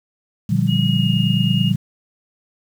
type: chord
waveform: sine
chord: G minor seventh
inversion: first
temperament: just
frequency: 117.6 / 147 / 176.4 / 196 Hz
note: Bb2 / D3 / F3 / G3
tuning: +16 / +2 / +18 / 0 cents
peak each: -20 dBFS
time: 0.49-1.76 s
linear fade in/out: 10 ms
type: tone with pitch glide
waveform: sine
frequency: 2883 to 2852 Hz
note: F#7 to F7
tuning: -46 to +36 cents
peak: -23 dBFS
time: 0.67-1.73 s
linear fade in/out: 50 ms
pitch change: -18 cents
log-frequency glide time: 0.9-1.09 s
effects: 7-bit